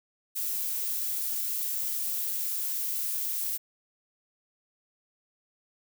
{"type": "noise", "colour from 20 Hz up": "violet", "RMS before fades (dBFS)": -31, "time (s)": [0.35, 3.58], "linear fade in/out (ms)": 20, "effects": []}